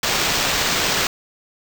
white noise with sample-and-hold, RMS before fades -20 dBFS, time 0.03-1.07 s, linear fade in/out 2 ms, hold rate 11025 Hz, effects none

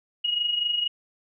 sine tone with amplitude modulation, 2888 Hz, F#7, 43 cents flat, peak -20 dBFS, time 0.24-0.88 s, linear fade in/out 10 ms, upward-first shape sine, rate 24.2 Hz, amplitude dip 60%, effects none

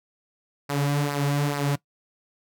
sawtooth tone with flanger, 143.5 Hz, D3, 40 cents flat, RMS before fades -24 dBFS, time 0.69-1.76 s, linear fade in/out 10 ms, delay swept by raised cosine 0.29 to 4.79 ms, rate 2.3 Hz, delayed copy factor -0.6, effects noise-tail reverb RT60 0.1 s tail -20 dB re dry

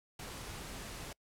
pink noise, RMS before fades -45 dBFS, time 0.19-1.13 s, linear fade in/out 5 ms, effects noise-tail reverb RT60 0.1 s tail -26 dB re dry + low-pass 12000 Hz 12 dB/octave

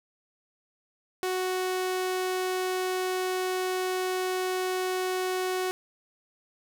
sawtooth tone, 370 Hz, F#4, in tune, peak -23 dBFS, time 1.23-5.71 s, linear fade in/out 0 ms, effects none

